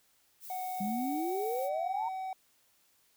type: noise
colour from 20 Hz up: violet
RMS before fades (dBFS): -46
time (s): 0.4-1.7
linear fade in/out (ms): 50
type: tone with pitch glide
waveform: triangle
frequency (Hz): 740 to 756.9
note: F#5 to F#5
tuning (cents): 0 to +39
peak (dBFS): -33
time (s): 0.5-2.33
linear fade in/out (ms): 2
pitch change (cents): +39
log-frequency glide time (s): 0.81-1.33
type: exponential sweep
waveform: sine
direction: up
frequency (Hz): 193.8 to 944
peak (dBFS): -32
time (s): 0.8-2.09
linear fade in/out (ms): 10
effects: white hiss -69 dBFS RMS until 3.16 s